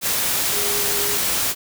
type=tone in noise; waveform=sine; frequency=410 Hz; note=G#4; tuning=22 cents flat; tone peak=-29 dBFS; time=0.52-1.2 s; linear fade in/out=50 ms; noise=white; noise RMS=-21 dBFS; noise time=0.01-1.55 s; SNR=-11 dB; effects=none